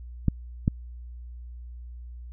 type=clicks; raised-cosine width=5 ms; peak=-8 dBFS; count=2; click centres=0.283 / 0.679 s; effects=added 60 Hz sine -38 dBFS peak until 2.32 s